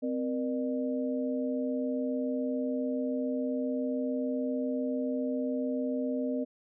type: tone cluster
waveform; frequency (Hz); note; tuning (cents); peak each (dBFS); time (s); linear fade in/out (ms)
sine; 258.5 / 473.9 / 601; C4 / A#4 / D5; -21 / +28 / +40; -30 / -36 / -36; 0.02-6.45; 20
effects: none